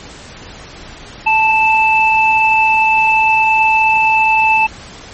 sine tone pair together, 880 / 2637 Hz, A5 / E7, 0 / 0 cents, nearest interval octave + perfect fifth, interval 1900 cents, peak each -11 dBFS, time 1.26-4.67 s, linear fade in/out 10 ms, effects pink hiss -34 dBFS RMS until 5.13 s + MP3 32 kbps

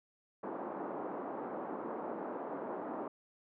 pink band-pass noise, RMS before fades -41 dBFS, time 0.43-3.08 s, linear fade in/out 5 ms, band 250 to 1100 Hz, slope 24 dB/octave, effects none

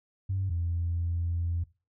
sine tone pair in turn, 95.7 / 85.26 Hz, G2 / F2, -41 / -41 cents, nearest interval major second, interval 200 cents, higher first, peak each -26 dBFS, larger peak neither, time 0.29-0.5 / 0.5-1.64 s, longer second, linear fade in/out 10 ms, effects noise-tail reverb RT60 0.3 s tail -20 dB re dry + tanh soft clip ceiling -22 dBFS

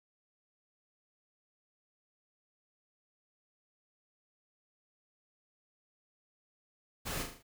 pink noise with echo, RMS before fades -38 dBFS, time 7.05-7.24 s, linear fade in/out 20 ms, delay 38 ms, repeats 5, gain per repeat -5 dB, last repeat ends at 7.43 s, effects none

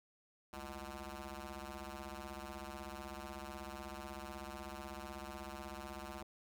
10% pulse ring-modulated tone, 138.59 Hz, C#3, in tune, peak -34 dBFS, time 0.53-6.23 s, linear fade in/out 2 ms, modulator 477 Hz, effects none

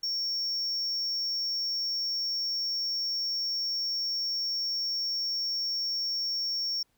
triangle tone, 5490 Hz, F8, 31 cents flat, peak -27 dBFS, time 0.03-6.83 s, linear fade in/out 5 ms, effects pink hiss -72 dBFS RMS until 6.97 s

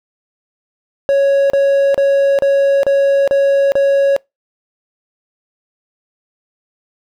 triangle tone bursts, 554.4 Hz, C#5, in tune, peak -7 dBFS, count 7, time 1.09-4.164 s, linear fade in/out 0 ms, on 410 ms, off 34 ms, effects noise-tail reverb RT60 0.2 s tail -26 dB re dry

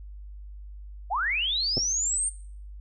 sine linear sweep, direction up, 645 to 8930 Hz, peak -24 dBFS, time 1.1-2.3 s, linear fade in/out 20 ms
clicks, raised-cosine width 2 ms, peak -17 dBFS, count 2, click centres 1.771 / 1.779 s
effects noise-tail reverb RT60 0.5 s tail -18 dB re dry + added 50 Hz sine -39 dBFS peak until 2.8 s

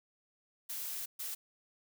blue noise bursts at uneven times, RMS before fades -40 dBFS, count 2, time 0.69-1.06 / 1.19-1.35 s, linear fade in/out 10 ms, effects none

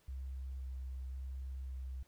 sine tone with vibrato, 65.41 Hz, C2, in tune, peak -40 dBFS, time 0.08-2.03 s, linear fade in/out 5 ms, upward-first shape square, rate 0.95 Hz, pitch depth 11 cents each way, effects pink hiss -71 dBFS RMS until 2.07 s

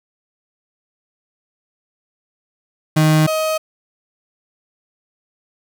35% pulse tone pair in turn, 155.56 / 629.8 Hz, D#3 / D#5, 0 / +21 cents, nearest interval 2 octaves, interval 2421 cents, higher second, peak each -9 / -15 dBFS, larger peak first, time 2.96-3.27 / 3.27-3.58 s, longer neither, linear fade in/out 10 ms, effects none

